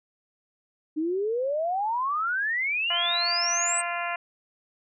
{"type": "exponential sweep", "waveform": "sine", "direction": "up", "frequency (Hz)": [300, 8400], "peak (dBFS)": -24, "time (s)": [0.96, 3.82], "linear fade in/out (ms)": 20}
{"type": "harmonic tone", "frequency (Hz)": 345.8, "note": "F4", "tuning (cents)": -17, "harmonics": [2, 3, 4, 5, 6, 7, 8], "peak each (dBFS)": [-32, -34, -35, -36, -37, -37, -38], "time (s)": [2.9, 4.16], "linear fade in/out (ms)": 5}
{"effects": []}